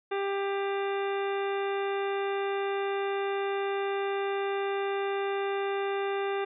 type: harmonic tone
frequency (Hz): 396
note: G4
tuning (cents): +18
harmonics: 1 / 2 / 3 / 4 / 5 / 6 / 7 / 9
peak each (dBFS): -29 / -35 / -39 / -41 / -43 / -45 / -46 / -48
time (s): 0.11-6.45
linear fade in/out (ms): 10
effects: none